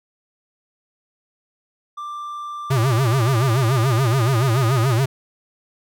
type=tone with pitch glide; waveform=triangle; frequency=1181 to 1239.7 Hz; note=D6 to D#6; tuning=+9 to -7 cents; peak=-26 dBFS; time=1.97-4.95 s; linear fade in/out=10 ms; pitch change=+84 cents; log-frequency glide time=3.05-4.8 s
type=tone with vibrato; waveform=square; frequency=123.47 Hz; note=B2; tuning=in tune; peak=-16 dBFS; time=2.7-5.06 s; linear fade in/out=10 ms; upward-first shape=sine; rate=7 Hz; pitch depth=200 cents each way
effects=none